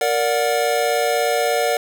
square chord, Bb augmented, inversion none, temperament just, 466.2 / 582.7 / 728.4 Hz, Bb4 / D5 / F#5, 0 / -14 / -27 cents, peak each -22 dBFS, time 0.01-1.77 s, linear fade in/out 2 ms, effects none

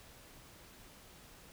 silence, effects pink hiss -57 dBFS RMS until 1.52 s

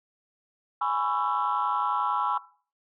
sine chord, C# minor seventh, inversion second, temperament just, 831.5 / 997.9 / 1108.7 / 1330.5 Hz, G#5 / B5 / C#6 / E6, +2 / +18 / 0 / +16 cents, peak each -29 dBFS, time 0.81-2.38 s, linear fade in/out 5 ms, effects noise-tail reverb RT60 0.4 s tail -17 dB re dry + tanh soft clip ceiling -17 dBFS

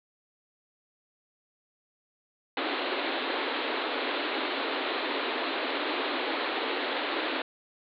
pink band-pass noise, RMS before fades -31 dBFS, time 2.57-7.42 s, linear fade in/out 2 ms, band 260 to 4200 Hz, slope 96 dB/octave, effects none

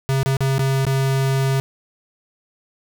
square tone with dropouts, 134.7 Hz, C#3, 49 cents flat, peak -17 dBFS, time 0.09-1.6 s, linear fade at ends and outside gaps 0 ms, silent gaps 0.231-0.26 / 0.368-0.406 / 0.582-0.593 / 0.851-0.867 s, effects none

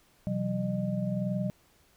sine tone cluster, 127.2 / 168.2 / 189.2 / 609 Hz, C3 / E3 / F#3 / D#5, -48 / +35 / +39 / -37 cents, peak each -34 / -36 / -30 / -37 dBFS, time 0.27-1.5 s, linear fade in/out 0 ms, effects pink hiss -64 dBFS RMS until 1.96 s

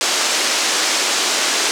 white band-pass noise, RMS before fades -18 dBFS, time 0.01-1.71 s, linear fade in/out 0 ms, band 280 to 7300 Hz, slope 24 dB/octave, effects none

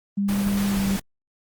sine tone with pitch glide, 200 to 195.77 Hz, G3 to G3, +35 to -2 cents, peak -20 dBFS, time 0.17-0.97 s, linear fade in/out 10 ms, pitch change -37 cents, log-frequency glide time 0.72-0.79 s
pink noise, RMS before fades -31 dBFS, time 0.28-1 s, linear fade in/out 10 ms
clicks, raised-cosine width 5 ms, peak -21 dBFS, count 4, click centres 0.471 / 0.795 / 0.866 / 0.915 s
effects Opus 24 kbps

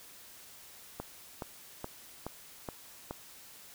click train, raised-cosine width 1 ms, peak -23 dBFS, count 6, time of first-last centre 1-3.11 s, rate 2.37 Hz, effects white hiss -53 dBFS RMS until 3.74 s

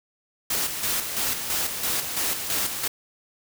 white noise with tremolo, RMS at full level -25 dBFS, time 0.5-2.88 s, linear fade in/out 5 ms, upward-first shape square, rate 3 Hz, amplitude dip 50%, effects none

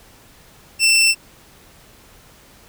20% pulse tone, 2683 Hz, E7, 30 cents sharp, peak -7 dBFS, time 0.79-1.15 s, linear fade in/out 50 ms, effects pink hiss -48 dBFS RMS until 2.68 s

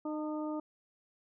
harmonic tone with a mistuned harmonic, 305.9 Hz, D#4, 29 cents flat, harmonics 1 / 2 / 3 / 4, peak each -35 / -41 / -45 / -47 dBFS, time 0.05-0.6 s, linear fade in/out 5 ms, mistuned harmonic 3, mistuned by -26 cents, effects none

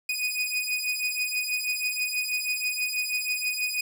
sawtooth beating tone pair, 2482 / 2488.2 Hz, D#7 / D#7, -5 / -1 cents, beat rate 6.2 Hz, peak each -26 dBFS, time 0.09-3.81 s, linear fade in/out 5 ms, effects none

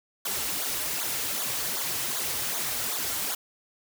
white noise with flanger, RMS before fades -30 dBFS, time 0.25-3.35 s, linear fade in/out 5 ms, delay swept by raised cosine 0.37 to 5.57 ms, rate 2.6 Hz, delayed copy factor -1, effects none

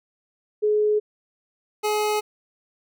sine / 25% pulse tone pair in turn, 422.7 / 422.7 Hz, G#4 / G#4, +31 / +31 cents, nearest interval unison, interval 0 cents, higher neither, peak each -17 dBFS, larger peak neither, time 0.62-1 / 1.83-2.21 s, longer neither, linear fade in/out 20 ms, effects none

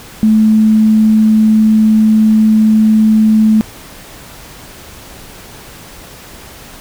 sine tone, 217.5 Hz, A3, 20 cents flat, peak -5 dBFS, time 0.23-3.61 s, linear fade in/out 0 ms, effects pink hiss -34 dBFS RMS until 6.8 s

